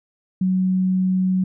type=tone; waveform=sine; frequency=186.1 Hz; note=F#3; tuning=10 cents sharp; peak=-16 dBFS; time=0.41-1.44 s; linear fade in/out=5 ms; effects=none